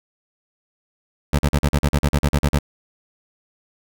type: tone bursts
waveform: 20% pulse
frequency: 72.2 Hz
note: D2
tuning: 29 cents flat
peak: -9 dBFS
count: 13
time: 1.33-2.588 s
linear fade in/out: 5 ms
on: 58 ms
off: 42 ms
effects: none